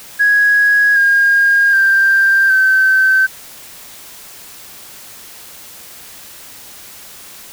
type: tone with pitch steps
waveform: sine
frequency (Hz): 1661.2 / 1620.4 / 1580.7 / 1541.9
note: G#6 / G#6 / G6 / G6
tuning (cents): 0 / -43 / +14 / -29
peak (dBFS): -7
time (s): 0.19-3.27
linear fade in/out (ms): 20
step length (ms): 770
effects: tanh soft clip ceiling -3 dBFS + white hiss -36 dBFS RMS until 7.52 s